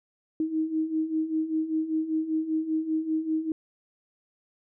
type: beating tone pair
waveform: sine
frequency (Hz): 312.8 / 317.9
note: D#4 / D#4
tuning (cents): +9 / +37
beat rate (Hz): 5.1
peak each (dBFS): -31 / -26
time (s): 0.4-3.52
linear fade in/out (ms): 2
effects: none